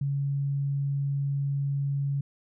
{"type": "tone", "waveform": "sine", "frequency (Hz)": 140, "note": "C#3", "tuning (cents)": 18, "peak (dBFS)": -25, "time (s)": [0.01, 2.21], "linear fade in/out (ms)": 5, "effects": []}